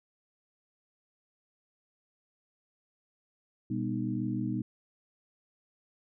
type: harmonic tone with a mistuned harmonic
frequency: 61.74 Hz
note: B1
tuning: in tune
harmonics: 2 / 3 / 4 / 5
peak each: -35 / -35 / -35 / -35 dBFS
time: 3.7-4.62 s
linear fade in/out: 5 ms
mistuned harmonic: 3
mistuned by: +140 cents
effects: none

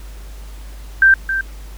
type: tone with echo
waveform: sine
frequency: 1568 Hz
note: G6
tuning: in tune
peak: -6 dBFS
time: 1.02-1.14 s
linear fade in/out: 2 ms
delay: 270 ms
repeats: 1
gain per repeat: -10 dB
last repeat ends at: 1.41 s
effects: added 50 Hz sine -31 dBFS peak until 1.77 s + pink hiss -44 dBFS RMS until 1.77 s

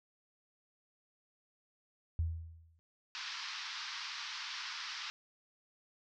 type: tone with exponential decay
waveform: sine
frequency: 82.1 Hz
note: E2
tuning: 6 cents flat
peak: -28 dBFS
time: 2.19-2.79 s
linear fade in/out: 0 ms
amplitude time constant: 130 ms
type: band-pass noise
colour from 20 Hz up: white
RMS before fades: -43 dBFS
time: 3.15-5.1 s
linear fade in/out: 0 ms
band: 950 to 5400 Hz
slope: 48 dB/octave
effects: none

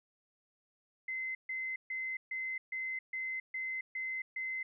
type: tone bursts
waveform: sine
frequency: 2058 Hz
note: C7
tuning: 29 cents flat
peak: -35 dBFS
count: 9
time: 1.08-4.63 s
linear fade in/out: 5 ms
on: 270 ms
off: 140 ms
effects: none

